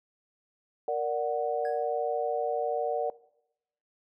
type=chord; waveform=sine; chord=Bb augmented; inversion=none; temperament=equal; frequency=466.2 / 587.3 / 740 Hz; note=Bb4 / D5 / F#5; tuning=0 / 0 / 0 cents; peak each=-31 dBFS; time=0.88-3.1 s; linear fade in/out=2 ms
type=tone with exponential decay; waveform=triangle; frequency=1661.2 Hz; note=G#6; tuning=in tune; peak=-37 dBFS; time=1.65-1.94 s; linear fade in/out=1 ms; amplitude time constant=63 ms
effects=noise-tail reverb RT60 0.8 s tail -20 dB re dry